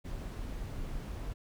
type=noise; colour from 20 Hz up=brown; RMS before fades=-39 dBFS; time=0.04-1.34 s; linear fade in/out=20 ms; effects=none